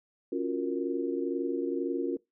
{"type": "chord", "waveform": "sine", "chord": "Gb major seventh", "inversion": "second", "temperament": "equal with one note detuned", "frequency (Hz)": [277.2, 348, 370, 466.2], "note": ["Db4", "F4", "Gb4", "Bb4"], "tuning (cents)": [0, -6, 0, 0], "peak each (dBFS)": [-33, -32, -36, -35], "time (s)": [0.32, 2.17], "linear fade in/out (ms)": 5, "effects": ["noise-tail reverb RT60 0.2 s tail -23 dB re dry"]}